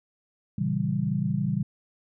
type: chord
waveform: sine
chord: A# diminished seventh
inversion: none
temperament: equal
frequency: 116.54 / 138.59 / 164.81 / 196 Hz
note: A#2 / C#3 / E3 / G3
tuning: 0 / 0 / 0 / 0 cents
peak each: -32 / -29 / -29 / -28 dBFS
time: 0.58-1.63 s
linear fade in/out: 5 ms
effects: none